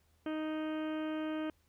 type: harmonic tone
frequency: 311.1 Hz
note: D#4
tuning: in tune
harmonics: 1 / 2 / 3 / 4 / 5 / 6 / 7 / 8 / 9 / 10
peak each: -35 / -42 / -51 / -49 / -50 / -57 / -58 / -56 / -59 / -56 dBFS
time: 0.26-1.5 s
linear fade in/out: 2 ms
effects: added 79 Hz sine -70 dBFS peak until 1.68 s + pink hiss -74 dBFS RMS until 1.68 s